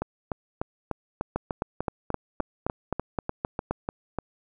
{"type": "two click trains", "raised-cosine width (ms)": 1, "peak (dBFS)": [-14, -12], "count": [15, 10], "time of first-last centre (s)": [[0.02, 4.187], [1.36, 3.71]], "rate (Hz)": [3.36, 3.83], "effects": []}